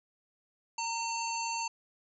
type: harmonic tone with a mistuned harmonic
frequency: 902 Hz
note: A5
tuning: 43 cents sharp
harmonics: 1 / 3 / 5 / 7 / 8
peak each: -34 / -39 / -41 / -42 / -43 dBFS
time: 0.78-1.68 s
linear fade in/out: 5 ms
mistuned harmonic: 1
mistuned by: +37 cents
effects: none